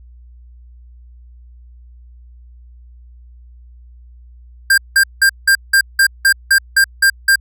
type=tone bursts; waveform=square; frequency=1593 Hz; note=G6; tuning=27 cents sharp; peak=-8 dBFS; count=11; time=4.7-7.358 s; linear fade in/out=5 ms; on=78 ms; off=180 ms; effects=added 60 Hz sine -38 dBFS peak until 7.4 s